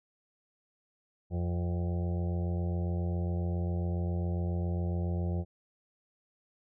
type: harmonic tone with a mistuned harmonic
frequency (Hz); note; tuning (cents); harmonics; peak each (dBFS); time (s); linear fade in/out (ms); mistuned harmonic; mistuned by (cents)
87.31; F2; 0; 1 / 2 / 4 / 5 / 6 / 7 / 8 / 9; -30 / -35 / -42 / -48 / -47 / -48 / -52 / -51; 1.3-5.45; 50; 8; +25
effects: none